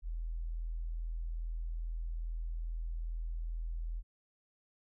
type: tone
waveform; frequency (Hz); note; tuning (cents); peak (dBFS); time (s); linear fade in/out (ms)
sine; 41.2; E1; 0; -35; 0.02-4.03; 50
effects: none